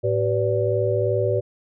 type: tone cluster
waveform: sine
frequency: 108.7 / 382.5 / 496.3 / 579 Hz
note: A2 / G4 / B4 / D5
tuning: -21 / -42 / +8 / -25 cents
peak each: -24 dBFS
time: 0.03-1.41 s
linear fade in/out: 20 ms
effects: none